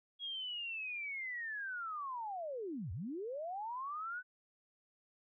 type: linear two-way sweep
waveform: sine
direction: down then up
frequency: 3322 to 75.7 to 1517 Hz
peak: -39 dBFS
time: 0.19-4.23 s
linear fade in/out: 50 ms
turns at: 2.92 s
effects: none